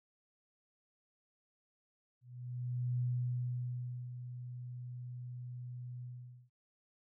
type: tone with ADSR envelope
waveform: sine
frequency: 123.47 Hz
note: B2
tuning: in tune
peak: -31 dBFS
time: 2.21-6.5 s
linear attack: 790 ms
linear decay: 1100 ms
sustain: -11 dB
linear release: 470 ms
effects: none